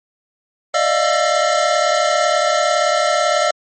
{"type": "tone cluster", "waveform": "square", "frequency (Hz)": [591, 629, 701, 1338], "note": ["D5", "D#5", "F5", "E6"], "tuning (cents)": [11, 19, 6, 25], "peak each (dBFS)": -20, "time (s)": [0.74, 3.51], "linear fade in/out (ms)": 5, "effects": ["MP3 32 kbps"]}